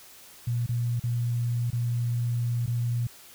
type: tone with dropouts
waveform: sine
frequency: 119.5 Hz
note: A#2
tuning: 43 cents sharp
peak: -24 dBFS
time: 0.47-3.07 s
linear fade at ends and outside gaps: 5 ms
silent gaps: 0.663-0.69 / 0.997-1.037 / 1.704-1.729 / 2.662-2.676 s
effects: white hiss -50 dBFS RMS until 3.34 s